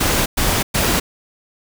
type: noise bursts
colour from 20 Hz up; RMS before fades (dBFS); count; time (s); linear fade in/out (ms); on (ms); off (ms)
pink; -17; 3; 0-1; 10; 260; 110
effects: none